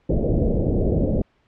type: low-pass noise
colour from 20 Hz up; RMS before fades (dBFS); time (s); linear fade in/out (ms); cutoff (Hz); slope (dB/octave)
pink; -20; 0.09-1.22; 5; 600; 48
effects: pink hiss -63 dBFS RMS until 1.47 s + low-pass 3000 Hz 12 dB/octave